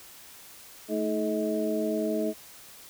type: tone cluster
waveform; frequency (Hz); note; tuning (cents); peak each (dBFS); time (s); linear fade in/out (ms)
sine; 218.2 / 316.4 / 426.8 / 636; A3 / D#4 / G#4 / D#5; -14 / +29 / +47 / +38; -31; 0.88-2.34; 50
effects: white hiss -49 dBFS RMS until 2.89 s